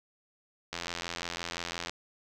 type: click train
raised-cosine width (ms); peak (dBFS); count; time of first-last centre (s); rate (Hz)
0.2; -17; 101; 0.73-1.896; 85.8
effects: none